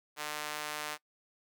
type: tone with high-pass filter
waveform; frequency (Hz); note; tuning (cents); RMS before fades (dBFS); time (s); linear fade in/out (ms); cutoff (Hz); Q
sawtooth; 150.4; D3; +42; -39; 0.16-0.98; 50; 930; 0.69
effects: noise-tail reverb RT60 0.1 s tail -22 dB re dry